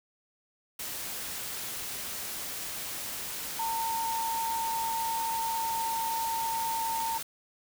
sine tone in noise, 909 Hz, A#5, 44 cents flat, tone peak -29 dBFS, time 3.59-7.18 s, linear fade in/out 5 ms, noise white, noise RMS -37 dBFS, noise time 0.79-7.23 s, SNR +5 dB, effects none

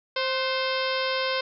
harmonic tone with a mistuned harmonic, 525 Hz, C5, 6 cents sharp, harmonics 1 / 2 / 3 / 4 / 5 / 6 / 7 / 8 / 9 / 10, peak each -28 / -31 / -33 / -34 / -35 / -36 / -36 / -37 / -38 / -38 dBFS, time 0.16-1.41 s, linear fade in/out 5 ms, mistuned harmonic 3, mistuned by -50 cents, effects none

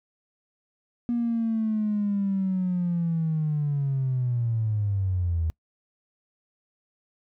triangle linear sweep, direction down, 240 to 79 Hz, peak -19 dBFS, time 1.09-5.5 s, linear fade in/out 0 ms, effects noise-tail reverb RT60 0.1 s tail -26 dB re dry + tanh soft clip ceiling -20 dBFS

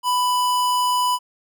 square tone, 993 Hz, B5, 9 cents sharp, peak -18 dBFS, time 0.03-1.19 s, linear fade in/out 50 ms, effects none

